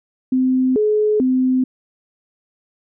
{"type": "tone with pitch steps", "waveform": "sine", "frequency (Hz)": [257.9, 424.9, 257.1], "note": ["C4", "G#4", "C4"], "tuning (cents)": [-25, 40, -30], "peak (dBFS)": -13, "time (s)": [0.32, 1.64], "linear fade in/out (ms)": 5, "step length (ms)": 440, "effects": []}